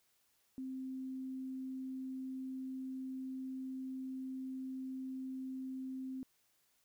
sine tone, 261.6 Hz, C4, in tune, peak -40 dBFS, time 0.58-6.23 s, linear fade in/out 0 ms, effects white hiss -75 dBFS RMS until 6.84 s

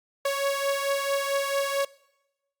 sawtooth beating tone pair, 554.4 / 558.9 Hz, C#5 / C#5, 0 / +14 cents, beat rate 4.5 Hz, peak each -22 / -26 dBFS, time 0.25-1.85 s, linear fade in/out 5 ms, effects noise-tail reverb RT60 0.9 s tail -21 dB re dry + Opus 48 kbps

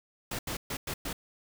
pink noise bursts at uneven times, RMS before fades -35 dBFS, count 5, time 0.31-0.39 / 0.47-0.57 / 0.7-0.77 / 0.87-0.94 / 1.05-1.13 s, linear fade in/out 5 ms, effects none

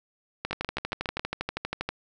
two click trains, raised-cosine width 0.3 ms, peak -13 / -14 dBFS, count 19 / 6, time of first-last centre 0.45-1.89 / 0.51-1.195 s, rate 12.5 / 7.3 Hz, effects none

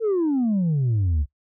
sine exponential sweep, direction down, 466.2 to 68 Hz, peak -16 dBFS, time 0-1.26 s, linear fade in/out 50 ms, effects noise-tail reverb RT60 0.1 s tail -21 dB re dry + tanh soft clip ceiling -17 dBFS

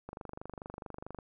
click train, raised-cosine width 1 ms, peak -28 dBFS, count 28, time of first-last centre 0.09-1.188 s, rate 24.6 Hz, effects none

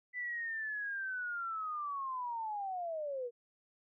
sine linear sweep, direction down, 1999 to 466.2 Hz, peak -36 dBFS, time 0.13-3.31 s, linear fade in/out 50 ms, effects none

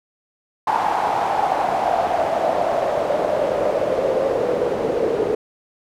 pink noise with band-pass filter sweep, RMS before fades -20 dBFS, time 0.67-5.35 s, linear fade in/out 5 ms, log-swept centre 870 to 440 Hz, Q 5.3, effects none

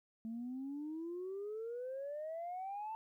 sine exponential sweep, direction up, 221 to 896 Hz, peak -39 dBFS, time 0.25-2.95 s, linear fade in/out 0 ms, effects tanh soft clip ceiling -37 dBFS + 13-bit

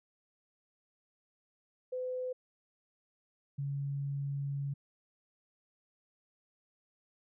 sine tone pair in turn, 507 / 140.23 Hz, B4 / C#3, +45 / +20 cents, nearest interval octave + minor seventh, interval 2225 cents, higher first, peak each -34 / -33 dBFS, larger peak second, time 1.92-2.33 / 3.58-4.74 s, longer second, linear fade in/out 10 ms, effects none

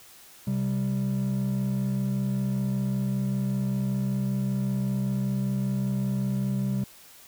triangle tone pair together, 130.81 / 195.99 Hz, C3 / G3, 0 / 0 cents, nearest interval perfect fifth, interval 700 cents, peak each -25 / -24 dBFS, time 0.47-6.84 s, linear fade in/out 5 ms, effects tanh soft clip ceiling -17 dBFS + white hiss -51 dBFS RMS until 7.27 s

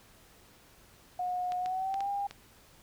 sine tone with pitch glide, 724 to 803.3 Hz, F#5 to G5, -38 to +42 cents, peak -30 dBFS, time 1.19-2.27 s, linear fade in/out 5 ms, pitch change +180 cents, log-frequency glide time 1.59-2.09 s
clicks, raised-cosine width 0.2 ms, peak -25 dBFS, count 5, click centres 1.521 / 1.66 / 1.942 / 2.006 / 2.31 s
effects pink hiss -59 dBFS RMS until 2.82 s

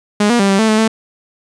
sawtooth tone with pitch steps, 207.4 / 239 / 197.4 / 195.2 / 220.9 / 216.5 / 221.8 Hz, G#3 / A#3 / G3 / G3 / A3 / A3 / A3, -2 / +43 / +12 / -7 / +7 / -28 / +14 cents, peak -6 dBFS, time 0.2-0.879 s, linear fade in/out 5 ms, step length 97 ms, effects resampled to 22050 Hz

